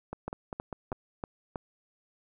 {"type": "two click trains", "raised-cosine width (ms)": 1, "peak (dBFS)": [-20, -22], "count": [5, 5], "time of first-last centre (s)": [[0.28, 1.558], [0.13, 0.927]], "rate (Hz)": [3.13, 5.02], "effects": []}